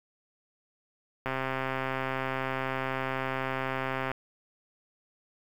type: click train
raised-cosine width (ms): 0.5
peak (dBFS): -16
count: 378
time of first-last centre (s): 1.26-4.116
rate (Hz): 132
effects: 8-bit